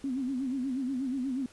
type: tone with vibrato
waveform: sine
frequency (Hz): 261.6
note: C4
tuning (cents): 0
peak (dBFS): -29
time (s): 0.04-1.46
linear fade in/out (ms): 2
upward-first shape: sine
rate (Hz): 8.3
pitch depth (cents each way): 110
effects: pink hiss -56 dBFS RMS until 1.52 s + resampled to 24000 Hz